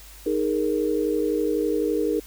sine chord, D# suspended fourth, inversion none, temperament just, 311.1 / 414.8 / 466.7 Hz, D#4 / G#4 / A#4, 0 / -2 / +2 cents, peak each -25 dBFS, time 0.26-2.2 s, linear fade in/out 5 ms, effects added 50 Hz sine -45 dBFS peak until 2.26 s + white hiss -47 dBFS RMS until 2.26 s

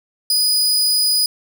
sawtooth tone, 4962 Hz, D#8, 6 cents flat, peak -11 dBFS, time 0.3-1.26 s, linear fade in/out 2 ms, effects none

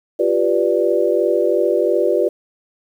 sine chord, G dominant seventh, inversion third, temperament equal, 349.2 / 392 / 493.9 / 587.3 Hz, F4 / G4 / B4 / D5, 0 / 0 / 0 / 0 cents, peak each -19 dBFS, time 0.19-2.29 s, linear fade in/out 10 ms, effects 8-bit

